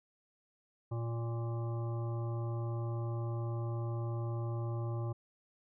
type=harmonic tone; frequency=116.4 Hz; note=A#2; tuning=2 cents flat; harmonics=1 / 3 / 5 / 7 / 9 / 10; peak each=-34 / -44 / -48 / -51 / -53 / -54 dBFS; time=0.91-5.13 s; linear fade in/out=10 ms; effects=none